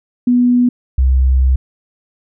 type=tone pair in turn; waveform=sine; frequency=245.4 / 65 Hz; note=B3 / C2; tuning=-11 / -11 cents; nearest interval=octave + major seventh; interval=2300 cents; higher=first; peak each=-8 / -8 dBFS; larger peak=neither; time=0.27-0.69 / 0.98-1.56 s; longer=second; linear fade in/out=5 ms; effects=none